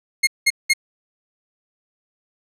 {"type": "tone bursts", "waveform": "sawtooth", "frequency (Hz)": 2148, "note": "C7", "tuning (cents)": 45, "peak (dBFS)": -9, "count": 3, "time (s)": [0.23, 0.736], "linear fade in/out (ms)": 10, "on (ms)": 42, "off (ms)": 190, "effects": ["low-pass 11000 Hz 12 dB/octave"]}